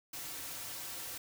white noise with comb filter, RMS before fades -43 dBFS, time 0.13-1.18 s, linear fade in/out 5 ms, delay 4.8 ms, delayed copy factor -0.55, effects none

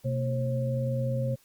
sine tone cluster, 126 / 227.4 / 537 Hz, B2 / A#3 / C5, +35 / -43 / +45 cents, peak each -27 / -36 / -32 dBFS, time 0.04-1.36 s, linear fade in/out 20 ms, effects white hiss -62 dBFS RMS until 1.44 s + Opus 48 kbps

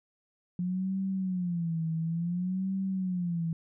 sine tone with vibrato, 176.4 Hz, F3, 18 cents sharp, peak -28 dBFS, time 0.59-3.53 s, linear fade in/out 2 ms, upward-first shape sine, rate 0.57 Hz, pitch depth 150 cents each way, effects none

